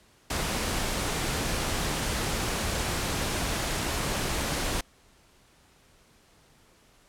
pink noise, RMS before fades -29 dBFS, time 0.3-4.81 s, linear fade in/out 5 ms, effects pink hiss -60 dBFS RMS until 7.08 s + low-pass 11000 Hz 12 dB/octave

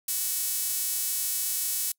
sawtooth tone with high-pass filter, 372.8 Hz, F#4, 13 cents sharp, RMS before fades -29 dBFS, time 0.08-1.92 s, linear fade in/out 5 ms, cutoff 9100 Hz, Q 0.83, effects noise-tail reverb RT60 0.1 s tail -26 dB re dry

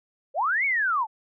sine linear two-way sweep, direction up then down, 496.1 to 2268 to 818 Hz, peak -21 dBFS, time 0.34-1.07 s, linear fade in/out 50 ms, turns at 0.65 s, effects none

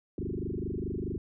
sine tone with frequency modulation, 222.7 Hz, A3, 21 cents sharp, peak -31 dBFS, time 0.18-1.18 s, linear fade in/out 2 ms, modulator 24.7 Hz, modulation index 7.1, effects none

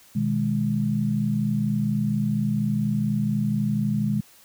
sine chord, G# minor, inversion first, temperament equal, 123.47 / 155.56 / 207.7 Hz, B2 / D#3 / G#3, 0 / 0 / 0 cents, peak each -27 / -27 / -23 dBFS, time 0.15-4.21 s, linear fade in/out 10 ms, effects white hiss -53 dBFS RMS until 4.44 s

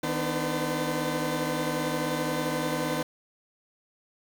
20% pulse tone cluster, 156.8 / 249.8 / 298.4 / 511 Hz, D#3 / B3 / D4 / C5, +14 / +20 / +28 / -41 cents, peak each -28 dBFS, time 0.03-3.03 s, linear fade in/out 5 ms, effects 8-bit

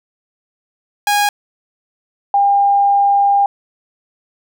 sawtooth / sine tone pair in turn, 822 / 802.3 Hz, G#5 / G5, -18 / +40 cents, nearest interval unison, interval 42 cents, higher first, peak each -8 / -9 dBFS, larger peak first, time 1.07-1.29 / 2.34-3.46 s, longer second, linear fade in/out 2 ms, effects none

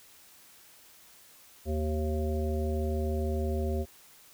harmonic tone with a mistuned harmonic, 77.2 Hz, D#2, 13 cents flat, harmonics 1 / 3 / 5 / 7 / 9, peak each -29 / -36 / -35 / -39 / -41 dBFS, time 1.65-3.86 s, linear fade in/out 50 ms, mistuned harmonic 9, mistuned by -33 cents, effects white hiss -56 dBFS RMS until 4.33 s

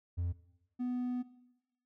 triangle tone pair in turn, 87.31 / 248 Hz, F2 / B3, 0 / +7 cents, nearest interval octave + tritone, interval 1807 cents, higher second, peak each -29 / -30 dBFS, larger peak first, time 0.17-0.33 / 0.79-1.23 s, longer second, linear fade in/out 20 ms, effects noise-tail reverb RT60 0.9 s tail -18 dB re dry + tanh soft clip ceiling -25 dBFS

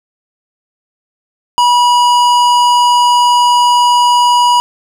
sine tone with hard clipping, 971 Hz, B5, 30 cents flat, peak -8 dBFS, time 1.58-4.6 s, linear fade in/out 0 ms, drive 14 dB, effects none

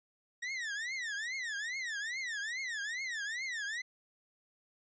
40% pulse tone with vibrato, 1864.7 Hz, A#6, in tune, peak -35 dBFS, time 0.42-3.82 s, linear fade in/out 10 ms, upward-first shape triangle, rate 2.4 Hz, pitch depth 280 cents each way, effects resampled to 16000 Hz

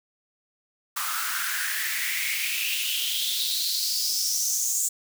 white noise with high-pass filter sweep, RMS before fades -27 dBFS, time 0.96-4.89 s, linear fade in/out 10 ms, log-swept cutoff 1200 to 7300 Hz, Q 5.8, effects none

